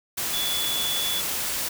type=tone in noise; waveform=sine; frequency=3434 Hz; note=A7; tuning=43 cents flat; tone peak=-26 dBFS; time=0.33-1.21 s; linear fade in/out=10 ms; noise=white; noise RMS=-28 dBFS; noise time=0.17-1.69 s; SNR=-1 dB; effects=none